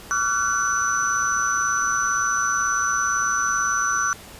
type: tone cluster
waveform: sine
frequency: 1143 / 1378 / 1496 / 5980 Hz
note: D6 / F6 / F#6 / F#8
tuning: -47 / -24 / +19 / +17 cents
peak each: -25 dBFS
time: 0.11-4.13 s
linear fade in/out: 0 ms
effects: pink hiss -42 dBFS RMS until 4.39 s + resampled to 32000 Hz